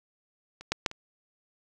clicks, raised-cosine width 0.2 ms, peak -27 / -9 / -7 / -24 dBFS, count 4, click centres 0.61 / 0.72 / 0.862 / 0.914 s, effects none

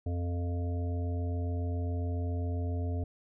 harmonic tone, 87.31 Hz, F2, in tune, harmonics 1 / 3 / 5 / 7 / 8, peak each -30 / -40 / -44 / -47 / -48 dBFS, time 0.06-3.04 s, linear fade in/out 5 ms, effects none

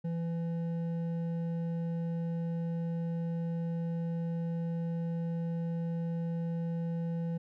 sine tone with hard clipping, 167.4 Hz, E3, 27 cents sharp, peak -33 dBFS, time 0.04-7.38 s, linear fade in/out 10 ms, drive 7 dB, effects none

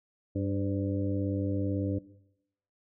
harmonic tone with a mistuned harmonic, 98 Hz, G2, in tune, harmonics 1 / 2 / 3 / 4 / 5 / 6, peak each -31 / -38 / -31 / -43 / -38 / -44 dBFS, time 0.35-1.99 s, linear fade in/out 10 ms, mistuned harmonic 5, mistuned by +56 cents, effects noise-tail reverb RT60 0.8 s tail -18 dB re dry

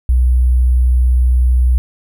sine tone with sample-and-hold, 62.2 Hz, B1, 13 cents sharp, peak -8 dBFS, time 0.09-1.78 s, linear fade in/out 0 ms, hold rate 11025 Hz, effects none

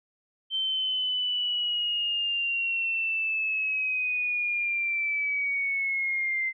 sine linear sweep, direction down, 3114 to 2072 Hz, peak -25 dBFS, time 0.5-6.53 s, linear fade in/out 50 ms, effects none

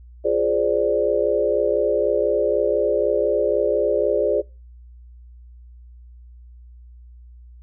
sine chord, D half-diminished seventh, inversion first, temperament equal, 349.2 / 415.3 / 523.3 / 587.3 Hz, F4 / Ab4 / C5 / D5, 0 / 0 / 0 / 0 cents, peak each -26 / -21 / -23 / -21 dBFS, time 0.24-4.42 s, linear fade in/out 20 ms, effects noise-tail reverb RT60 0.3 s tail -25 dB re dry + added 60 Hz sine -41 dBFS peak until 7.62 s

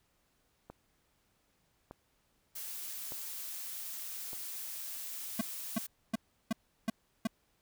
click train, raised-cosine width 1 ms, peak -32 dBFS, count 4, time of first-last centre 0.7-4.332 s, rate 0.826 Hz
blue noise, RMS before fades -42 dBFS, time 2.55-5.87 s, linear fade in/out 10 ms
square tone bursts, 222.8 Hz, A3, 22 cents sharp, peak -29 dBFS, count 6, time 5.39-7.272 s, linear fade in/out 5 ms, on 22 ms, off 350 ms
effects pink hiss -74 dBFS RMS until 7.61 s

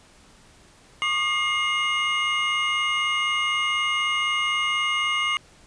triangle tone cluster, 1105 / 1209 / 2128 / 2867 Hz, C#6 / D6 / C7 / F7, -6 / +50 / +29 / +45 cents, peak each -31 / -26 / -23 / -25 dBFS, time 1.02-5.37 s, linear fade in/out 0 ms, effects pink hiss -53 dBFS RMS until 5.66 s + resampled to 22050 Hz

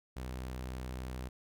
sawtooth tone, 63.4 Hz, B1, 46 cents sharp, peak -35 dBFS, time 0.16-1.29 s, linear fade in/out 10 ms, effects none

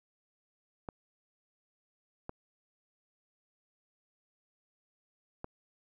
clicks, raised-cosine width 1 ms, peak -25 dBFS, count 3, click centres 0.888 / 2.294 / 5.444 s, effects 11-bit

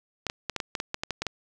clicks, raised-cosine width 0.2 ms, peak -12 dBFS, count 12, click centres 0.267 / 0.299 / 0.497 / 0.563 / 0.602 / 0.752 / 0.801 / 0.944 / 1.035 / 1.107 / 1.22 / 1.267 s, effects none

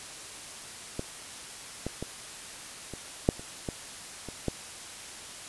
clicks, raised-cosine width 2 ms, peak -18 / -18 / -20 / -25 / -7 / -28 / -18 / -25 / -14 dBFS, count 9, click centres 0.994 / 1.866 / 2.026 / 2.937 / 3.289 / 3.395 / 3.688 / 4.287 / 4.483 s, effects white hiss -43 dBFS RMS until 5.48 s + resampled to 24000 Hz

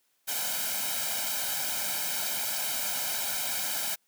white noise with comb filter, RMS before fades -31 dBFS, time 0.27-3.96 s, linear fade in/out 20 ms, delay 1.3 ms, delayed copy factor +0.9, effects white hiss -72 dBFS RMS until 4.07 s + high-pass 200 Hz 12 dB/octave

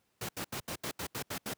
pink noise bursts, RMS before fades -37 dBFS, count 9, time 0.21-1.537 s, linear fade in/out 5 ms, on 79 ms, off 77 ms, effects pink hiss -75 dBFS RMS until 1.57 s + high-pass 100 Hz 12 dB/octave

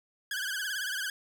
sawtooth tone with vibrato, 1584 Hz, G6, 18 cents sharp, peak -28 dBFS, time 0.31-1.1 s, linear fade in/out 2 ms, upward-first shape triangle, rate 18 Hz, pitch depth 140 cents each way, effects none

